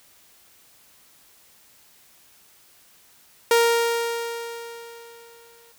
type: tone with exponential decay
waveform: sawtooth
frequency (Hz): 466.3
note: A#4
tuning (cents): +1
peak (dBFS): -10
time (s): 3.51-5.72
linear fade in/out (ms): 2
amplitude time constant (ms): 480
effects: white hiss -55 dBFS RMS until 5.78 s